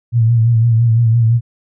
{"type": "tone with vibrato", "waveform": "sine", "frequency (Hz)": 115.4, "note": "A#2", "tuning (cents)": -17, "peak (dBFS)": -8, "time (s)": [0.12, 1.41], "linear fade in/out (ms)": 50, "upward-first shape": "sine", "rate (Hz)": 5.9, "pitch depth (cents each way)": 57, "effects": []}